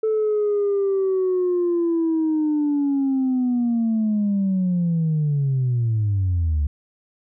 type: linear sweep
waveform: sine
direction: down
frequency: 440 to 70.5 Hz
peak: -16 dBFS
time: 0.03-6.67 s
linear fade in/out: 5 ms
effects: tanh soft clip ceiling -15 dBFS